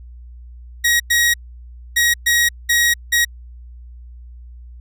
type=tone bursts at uneven times; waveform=sawtooth; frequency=1896 Hz; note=A#6; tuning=29 cents sharp; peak=-9 dBFS; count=6; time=0.84-1 / 1.1-1.34 / 1.96-2.14 / 2.26-2.49 / 2.69-2.94 / 3.12-3.25 s; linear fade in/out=10 ms; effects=added 60 Hz sine -35 dBFS peak until 4.8 s